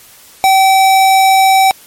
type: tone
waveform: square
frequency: 769 Hz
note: G5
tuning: 33 cents flat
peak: -6 dBFS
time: 0.44-1.71 s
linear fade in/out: 0 ms
effects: white hiss -40 dBFS RMS until 1.86 s + MP3 64 kbps